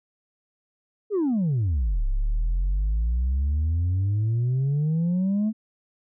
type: exponential two-way sweep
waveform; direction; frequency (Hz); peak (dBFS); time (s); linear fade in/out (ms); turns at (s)
sine; down then up; 440 to 32.7 to 221.9; -18; 1.1-5.53; 50; 2.06
effects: tanh soft clip ceiling -19 dBFS